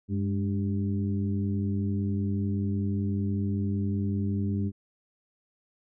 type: harmonic tone with a mistuned harmonic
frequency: 98 Hz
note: G2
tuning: in tune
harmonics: 1 / 2 / 3 / 4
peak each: -28 / -29 / -36 / -41 dBFS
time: 0.08-4.72 s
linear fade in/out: 50 ms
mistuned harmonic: 2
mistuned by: +62 cents
effects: none